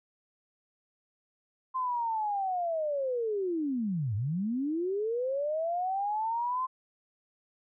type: linear two-way sweep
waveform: sine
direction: down then up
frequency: 1046.5 to 96.3 to 1046.5 Hz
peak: -28 dBFS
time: 1.74-6.67 s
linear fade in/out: 20 ms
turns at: 4.15 s
effects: none